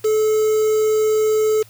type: tone with quantisation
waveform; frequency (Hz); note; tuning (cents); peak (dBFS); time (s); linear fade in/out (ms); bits
triangle; 432.3; A4; -31; -12; 0.04-1.63; 10; 5
effects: added 111 Hz sine -47 dBFS peak until 1.69 s + white hiss -50 dBFS RMS until 1.69 s